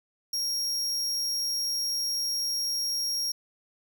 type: tone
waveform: 40% pulse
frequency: 5588 Hz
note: F8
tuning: in tune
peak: -26 dBFS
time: 0.33-3.32 s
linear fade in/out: 5 ms
effects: none